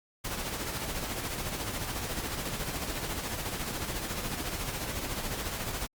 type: noise with tremolo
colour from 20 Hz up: pink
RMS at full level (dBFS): -33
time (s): 0.24-5.87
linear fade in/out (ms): 10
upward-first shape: sine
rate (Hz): 14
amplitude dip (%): 45
effects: Opus 48 kbps